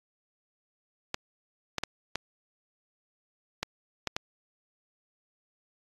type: clicks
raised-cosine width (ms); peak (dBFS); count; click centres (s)
0.2; -12; 7; 1.144 / 1.783 / 1.836 / 2.156 / 3.63 / 4.073 / 4.165
effects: AAC 32 kbps